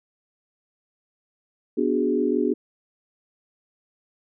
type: chord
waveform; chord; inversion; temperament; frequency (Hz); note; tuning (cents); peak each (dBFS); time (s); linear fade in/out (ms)
sine; G# half-diminished seventh; first; equal; 246.9 / 293.7 / 370 / 415.3; B3 / D4 / F#4 / G#4; 0 / 0 / 0 / 0; -25; 1.77-2.54; 10
effects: none